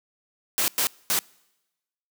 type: noise bursts at uneven times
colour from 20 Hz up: white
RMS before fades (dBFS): -23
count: 3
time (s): 0.58-0.68 / 0.78-0.87 / 1.1-1.19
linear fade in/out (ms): 0
effects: noise-tail reverb RT60 1.0 s tail -26 dB re dry + high-pass 150 Hz 12 dB/octave